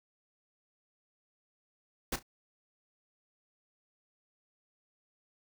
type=noise with echo; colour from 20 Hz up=pink; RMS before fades=-33 dBFS; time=2.12-2.16 s; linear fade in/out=5 ms; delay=34 ms; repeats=2; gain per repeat=-14 dB; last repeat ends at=2.228 s; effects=none